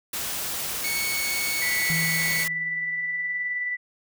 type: noise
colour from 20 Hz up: white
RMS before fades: -30 dBFS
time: 0.13-2.48 s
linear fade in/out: 5 ms
type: tone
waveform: sawtooth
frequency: 2217 Hz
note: C#7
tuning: in tune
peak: -23 dBFS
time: 0.84-2.44 s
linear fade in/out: 5 ms
type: tone with tremolo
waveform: sine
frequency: 1975.5 Hz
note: B6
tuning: in tune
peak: -24 dBFS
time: 1.61-3.77 s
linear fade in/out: 20 ms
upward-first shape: sine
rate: 19 Hz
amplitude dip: 30%
type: tone with exponential decay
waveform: sine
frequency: 161.9 Hz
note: E3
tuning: 31 cents flat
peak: -25 dBFS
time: 1.9-3.56 s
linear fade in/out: 0 ms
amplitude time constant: 360 ms
effects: none